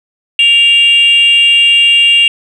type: tone with frequency modulation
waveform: sine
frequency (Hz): 2794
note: F7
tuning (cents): 0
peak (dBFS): -3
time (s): 0.39-2.28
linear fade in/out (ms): 2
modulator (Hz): 485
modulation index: 0.42
effects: tanh soft clip ceiling -1 dBFS + 7-bit